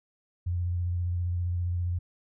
sine tone with vibrato, 88 Hz, F2, 14 cents sharp, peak -26 dBFS, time 0.46-1.99 s, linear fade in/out 10 ms, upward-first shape triangle, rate 15 Hz, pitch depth 32 cents each way, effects none

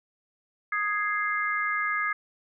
sine chord, Ab major, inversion second, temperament equal, 1244.5 / 1661.2 / 2093 Hz, Eb6 / Ab6 / C7, 0 / 0 / 0 cents, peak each -29 / -29 / -30 dBFS, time 0.72-2.13 s, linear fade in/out 5 ms, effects none

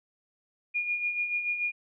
sine tone with tremolo, 2431 Hz, D#7, 41 cents flat, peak -25 dBFS, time 0.74-1.72 s, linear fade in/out 20 ms, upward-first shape sine, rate 6.9 Hz, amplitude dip 55%, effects none

